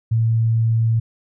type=tone; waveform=sine; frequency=113.5 Hz; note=A#2; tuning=46 cents flat; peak=-14 dBFS; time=0.11-1 s; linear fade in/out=10 ms; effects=none